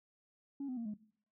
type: tone with pitch steps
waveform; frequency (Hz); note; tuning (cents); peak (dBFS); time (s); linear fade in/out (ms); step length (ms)
sine; 278.4 / 253.8 / 231.4 / 211; C#4 / B3 / A#3 / G#3; +8 / +47 / -13 / +28; -36; 0.6-0.94; 5; 85
effects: noise-tail reverb RT60 0.5 s tail -18 dB re dry + tanh soft clip ceiling -35 dBFS